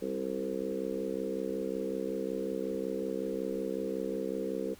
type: harmonic tone with a mistuned harmonic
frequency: 65.41 Hz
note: C2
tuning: in tune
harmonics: 3 / 4 / 5 / 6 / 7 / 8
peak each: -40 / -41 / -40 / -39 / -36 / -40 dBFS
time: 0.01-4.75 s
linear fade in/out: 20 ms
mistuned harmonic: 4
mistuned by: +23 cents
effects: pink hiss -56 dBFS RMS until 4.79 s

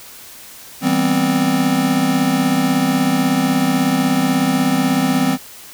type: chord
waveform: square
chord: C major seventh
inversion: first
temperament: just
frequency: 163.52 / 196.22 / 245.3 / 261.6 Hz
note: E3 / G3 / B3 / C4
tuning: -14 / +2 / -12 / 0 cents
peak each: -23 / -22 / -22 / -17 dBFS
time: 0.81-5.38 s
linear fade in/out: 50 ms
effects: white hiss -38 dBFS RMS until 5.73 s

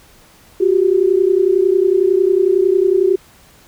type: tone pair together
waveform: sine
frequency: 361 / 392 Hz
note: F#4 / G4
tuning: -43 / 0 cents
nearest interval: minor second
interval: 143 cents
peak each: -13 dBFS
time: 0.6-3.16 s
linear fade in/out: 10 ms
effects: pink hiss -47 dBFS RMS until 3.67 s

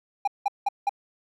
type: tone bursts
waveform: triangle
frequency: 806 Hz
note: G5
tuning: 48 cents sharp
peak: -18 dBFS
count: 4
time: 0.25-0.894 s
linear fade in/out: 5 ms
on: 26 ms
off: 180 ms
effects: none

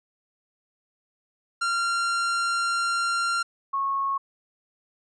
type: tone pair in turn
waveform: 45% pulse / sine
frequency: 1382 / 1096.9 Hz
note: F6 / C#6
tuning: -19 / -19 cents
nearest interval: major third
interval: 400 cents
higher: first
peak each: -23 dBFS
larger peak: neither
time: 1.61-3.43 / 3.73-4.18 s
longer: first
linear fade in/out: 10 ms
effects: resampled to 22050 Hz

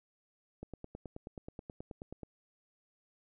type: click train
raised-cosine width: 2 ms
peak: -30 dBFS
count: 16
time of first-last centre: 0.63-2.233 s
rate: 9.36 Hz
effects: none

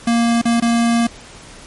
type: tone with dropouts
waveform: square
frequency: 233.5 Hz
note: A#3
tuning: 3 cents sharp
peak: -13 dBFS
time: 0.07-1.07 s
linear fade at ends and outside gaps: 5 ms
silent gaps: 0.416-0.453 / 0.601-0.622 s
effects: pink hiss -39 dBFS RMS until 1.66 s + MP3 48 kbps

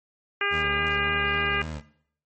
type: harmonic tone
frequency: 403.6 Hz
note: G#4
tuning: 49 cents flat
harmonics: 1 / 2 / 3 / 4 / 5 / 6 / 7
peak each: -33 / -38 / -30 / -27 / -30 / -30 / -33 dBFS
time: 0.41-1.62 s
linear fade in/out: 2 ms
type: tone with vibrato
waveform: 20% pulse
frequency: 75.4 Hz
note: D2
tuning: 46 cents sharp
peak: -27 dBFS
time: 0.5-1.82 s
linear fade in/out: 50 ms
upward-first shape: sine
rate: 3.6 Hz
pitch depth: 84 cents each way
effects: noise-tail reverb RT60 0.6 s tail -17 dB re dry + MP3 32 kbps

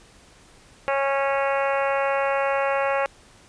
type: harmonic tone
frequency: 275.2 Hz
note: C#4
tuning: 12 cents flat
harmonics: 2 / 3 / 4 / 5 / 6 / 7 / 8 / 9 / 10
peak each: -23 / -27 / -29 / -31 / -33 / -34 / -35 / -36 / -37 dBFS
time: 0.88-3.06 s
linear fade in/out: 0 ms
effects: pink hiss -52 dBFS RMS until 3.48 s + resampled to 22050 Hz

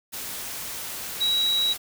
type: tone in noise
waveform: sine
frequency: 3873 Hz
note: B7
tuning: 35 cents flat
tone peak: -20 dBFS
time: 1.2-1.74 s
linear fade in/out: 20 ms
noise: white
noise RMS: -34 dBFS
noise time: 0.12-1.78 s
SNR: +11 dB
effects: none

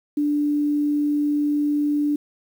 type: tone with quantisation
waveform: sine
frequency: 293.7 Hz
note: D4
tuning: in tune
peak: -18 dBFS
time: 0.17-2.16 s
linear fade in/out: 5 ms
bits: 8
effects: none

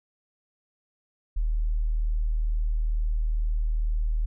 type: tone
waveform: sine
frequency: 38.89 Hz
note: D#1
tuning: in tune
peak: -22 dBFS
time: 1.36-4.26 s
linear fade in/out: 10 ms
effects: none

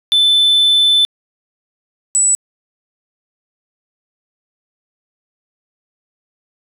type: tone pair in turn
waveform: sine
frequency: 3520 / 7902 Hz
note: A7 / B8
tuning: 0 / 0 cents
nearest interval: octave + major second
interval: 1400 cents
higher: second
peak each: -6 / -8 dBFS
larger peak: first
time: 0.12-1.05 / 2.15-2.35 s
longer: first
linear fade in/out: 0 ms
effects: tanh soft clip ceiling -7 dBFS + 8-bit

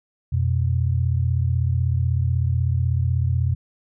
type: tone pair together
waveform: sine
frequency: 87.31 / 123.47 Hz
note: F2 / B2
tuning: 0 / 0 cents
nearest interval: tritone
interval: 600 cents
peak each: -20 / -21 dBFS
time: 0.32-3.55 s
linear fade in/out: 10 ms
effects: none

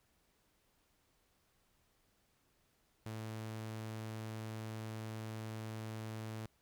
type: tone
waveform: sawtooth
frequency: 110 Hz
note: A2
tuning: in tune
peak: -38 dBFS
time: 3.06-6.46 s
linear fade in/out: 0 ms
effects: pink hiss -75 dBFS RMS until 6.61 s

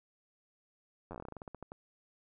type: slowing click train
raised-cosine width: 1 ms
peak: -30 dBFS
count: 17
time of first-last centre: 1.11-1.719 s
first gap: 10 ms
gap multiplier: 1.16
effects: none

